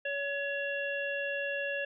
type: harmonic tone with a mistuned harmonic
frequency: 563 Hz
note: C#5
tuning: 27 cents sharp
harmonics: 1 / 3 / 5 / 6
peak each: -35 / -35 / -38 / -51 dBFS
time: 0.05-1.85 s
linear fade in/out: 5 ms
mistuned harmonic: 5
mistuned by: -45 cents
effects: none